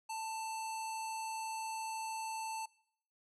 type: tone with low-pass filter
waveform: square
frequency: 887 Hz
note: A5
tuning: 14 cents sharp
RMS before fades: -41 dBFS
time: 0.09-2.66 s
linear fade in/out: 10 ms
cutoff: 9100 Hz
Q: 2
effects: noise-tail reverb RT60 0.7 s tail -23 dB re dry